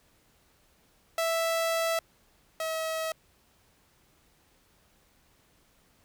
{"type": "tone pair in turn", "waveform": "sawtooth", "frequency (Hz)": [659.3, 642.4], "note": ["E5", "E5"], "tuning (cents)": [0, -45], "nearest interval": "unison", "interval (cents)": 45, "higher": "first", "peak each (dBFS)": [-22, -26], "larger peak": "first", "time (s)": [[1.18, 1.99], [2.6, 3.12]], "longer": "first", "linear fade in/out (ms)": 2, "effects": ["pink hiss -65 dBFS RMS until 6.04 s"]}